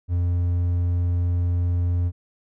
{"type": "tone", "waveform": "triangle", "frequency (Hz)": 87.7, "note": "F2", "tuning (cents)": 8, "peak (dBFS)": -17, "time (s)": [0.08, 2.12], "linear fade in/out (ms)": 50, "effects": []}